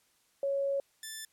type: tone pair in turn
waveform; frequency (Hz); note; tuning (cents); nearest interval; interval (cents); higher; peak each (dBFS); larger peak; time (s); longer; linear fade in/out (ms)
sine / 5% pulse; 554.4 / 1760.1; C#5 / A6; 0 / 0; octave + minor sixth; 2000; second; -28; neither; 0.43-0.8 / 1.03-1.25; first; 2
effects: white hiss -70 dBFS RMS until 1.32 s + low-pass 12000 Hz 12 dB/octave